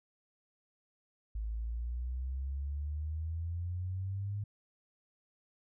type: exponential sweep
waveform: sine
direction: up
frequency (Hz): 53 to 103.83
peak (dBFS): -34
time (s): 1.35-4.44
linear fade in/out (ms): 5
effects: none